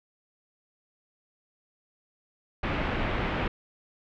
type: low-pass noise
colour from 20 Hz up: pink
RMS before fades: -29 dBFS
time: 2.63-3.48 s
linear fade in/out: 5 ms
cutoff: 2800 Hz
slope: 24 dB/octave
effects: none